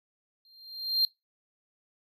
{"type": "tone with exponential growth", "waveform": "triangle", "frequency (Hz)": 4186, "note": "C8", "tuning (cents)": 0, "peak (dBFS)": -18, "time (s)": [0.45, 1.05], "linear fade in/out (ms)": 1, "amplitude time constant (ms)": 130, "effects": ["noise-tail reverb RT60 0.2 s tail -22 dB re dry"]}